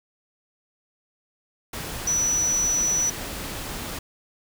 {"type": "tone in noise", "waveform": "sine", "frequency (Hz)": 5920, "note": "F#8", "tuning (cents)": 0, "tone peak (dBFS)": -20, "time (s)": [2.07, 3.1], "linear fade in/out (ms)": 5, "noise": "pink", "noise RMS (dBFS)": -33, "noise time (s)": [1.73, 3.99], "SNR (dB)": 10, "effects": []}